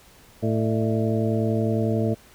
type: harmonic tone with a mistuned harmonic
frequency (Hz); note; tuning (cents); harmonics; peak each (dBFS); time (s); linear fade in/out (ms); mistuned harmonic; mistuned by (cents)
111; A2; +16; 1 / 2 / 3 / 4 / 5 / 6; -24 / -25 / -29 / -28 / -31 / -32; 0.42-2.15; 20; 5; +120
effects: pink hiss -52 dBFS RMS until 2.34 s